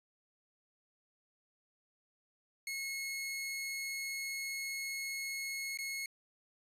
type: tone with dropouts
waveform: sawtooth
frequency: 2175 Hz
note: C#7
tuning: 33 cents flat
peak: -34 dBFS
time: 2.67-6.06 s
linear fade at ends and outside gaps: 2 ms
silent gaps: 5.774-5.787 s
effects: resampled to 32000 Hz